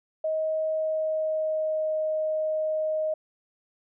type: tone with pitch glide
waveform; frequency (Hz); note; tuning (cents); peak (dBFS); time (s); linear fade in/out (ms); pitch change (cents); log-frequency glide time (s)
sine; 630 to 623.8; D#5 to D#5; +21 to +4; -24; 0.24-3.14; 5; -17; 0.72-1.96
effects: none